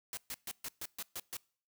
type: noise bursts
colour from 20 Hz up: white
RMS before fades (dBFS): -41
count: 8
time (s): 0.13-1.368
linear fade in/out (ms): 0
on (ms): 41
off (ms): 130
effects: noise-tail reverb RT60 0.5 s tail -25 dB re dry